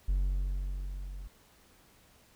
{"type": "tone with level ramp", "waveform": "triangle", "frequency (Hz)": 46.82, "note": "F#1", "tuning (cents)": 21, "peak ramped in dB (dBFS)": [-22, -38], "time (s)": [0.08, 1.28], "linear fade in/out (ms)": 10, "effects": ["tanh soft clip ceiling -18 dBFS", "pink hiss -62 dBFS RMS until 2.35 s"]}